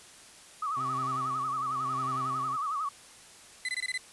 sine tone with vibrato, 1195 Hz, D6, 30 cents sharp, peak -29 dBFS, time 0.62-2.89 s, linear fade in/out 5 ms, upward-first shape sine, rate 11 Hz, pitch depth 130 cents each way
25% pulse tone with tremolo, 130.81 Hz, C3, in tune, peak -34 dBFS, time 0.76-2.57 s, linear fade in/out 20 ms, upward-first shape sine, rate 0.91 Hz, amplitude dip 65%
35% pulse tone bursts, 2020 Hz, B6, 39 cents sharp, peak -28 dBFS, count 6, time 3.65-3.977 s, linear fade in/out 2 ms, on 37 ms, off 21 ms
effects white hiss -52 dBFS RMS until 4.12 s + resampled to 24000 Hz

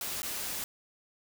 white noise with dropouts, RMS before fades -36 dBFS, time 0.01-0.64 s, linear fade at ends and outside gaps 1 ms, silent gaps 0.22-0.23 s, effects none

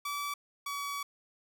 sawtooth tone pair in turn, 1152 / 1136.8 Hz, D6 / C#6, -34 / +43 cents, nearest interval unison, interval 23 cents, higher first, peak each -30 / -31 dBFS, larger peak first, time 0.05-0.34 / 0.66-1.03 s, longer second, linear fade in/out 5 ms, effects none

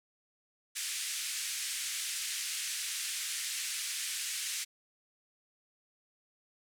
white band-pass noise, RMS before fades -37 dBFS, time 0.75-4.65 s, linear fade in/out 20 ms, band 1800 to 10000 Hz, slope 24 dB/octave, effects none

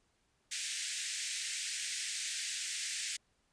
white band-pass noise, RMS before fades -39 dBFS, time 0.51-3.17 s, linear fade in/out 10 ms, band 1700 to 9000 Hz, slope 48 dB/octave, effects pink hiss -75 dBFS RMS until 3.52 s + resampled to 22050 Hz

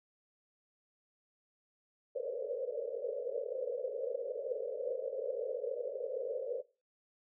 pink band-pass noise, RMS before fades -38 dBFS, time 2.15-6.62 s, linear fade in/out 10 ms, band 450 to 570 Hz, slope 96 dB/octave, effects noise-tail reverb RT60 0.3 s tail -18 dB re dry

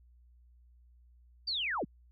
sine linear sweep, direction down, 4761 to 98 Hz, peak -31 dBFS, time 1.47-1.85 s, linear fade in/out 10 ms, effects added 60 Hz sine -58 dBFS peak until 2.11 s

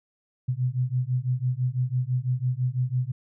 sine beating tone pair, 123.47 / 129.47 Hz, B2 / C3, 0 / -18 cents, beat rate 6 Hz, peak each -26 dBFS, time 0.48-3.12 s, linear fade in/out 10 ms, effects none

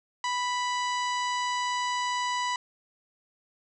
harmonic tone with a mistuned harmonic, 987.8 Hz, B5, in tune, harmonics 1 / 2 / 3 / 4 / 5 / 6 / 7 / 8, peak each -28 / -34 / -38 / -40 / -42 / -44 / -45 / -46 dBFS, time 0.24-2.56 s, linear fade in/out 2 ms, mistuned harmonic 5, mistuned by -21 cents, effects none

